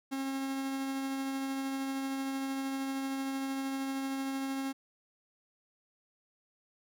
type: tone with tremolo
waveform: 45% pulse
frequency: 270 Hz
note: C#4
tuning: 45 cents flat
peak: -32 dBFS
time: 0.11-4.73 s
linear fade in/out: 20 ms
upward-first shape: triangle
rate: 13 Hz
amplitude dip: 25%
effects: none